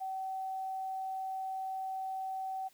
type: tone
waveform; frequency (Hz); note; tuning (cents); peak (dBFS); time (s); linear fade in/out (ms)
sine; 763; G5; -47; -35; 0-2.69; 20
effects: white hiss -65 dBFS RMS until 2.73 s